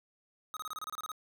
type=tone bursts; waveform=square; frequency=1261 Hz; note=D#6; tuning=23 cents sharp; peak=-38 dBFS; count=11; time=0.54-1.117 s; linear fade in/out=0 ms; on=27 ms; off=28 ms; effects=none